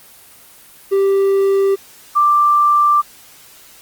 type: tone pair in turn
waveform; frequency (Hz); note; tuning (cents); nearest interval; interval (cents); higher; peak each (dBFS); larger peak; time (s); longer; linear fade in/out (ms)
triangle / sine; 392 / 1178.8; G4 / D6; 0 / +6; octave + perfect fifth; 1906; second; -9 / -9; neither; 0.91-1.76 / 2.15-3.02; second; 20
effects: white hiss -43 dBFS RMS until 3.81 s + Opus 24 kbps